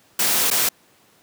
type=noise with dropouts; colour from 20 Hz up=white; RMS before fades=-19 dBFS; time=0.19-0.69 s; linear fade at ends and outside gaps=5 ms; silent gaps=0.503-0.511 s; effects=pink hiss -56 dBFS RMS until 1.22 s + high-pass 150 Hz 12 dB/octave